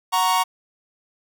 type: chord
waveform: 45% pulse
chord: F# major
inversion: none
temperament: equal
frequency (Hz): 740 / 932.3 / 1108.7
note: F#5 / A#5 / C#6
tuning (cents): 0 / 0 / 0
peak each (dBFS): -24 / -20 / -22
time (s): 0.12-0.44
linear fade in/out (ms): 20
effects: none